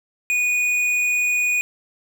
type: tone with tanh clipping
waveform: sine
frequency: 2466 Hz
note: D#7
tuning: 16 cents flat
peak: -19 dBFS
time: 0.3-1.61 s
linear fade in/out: 0 ms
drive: 11 dB
effects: none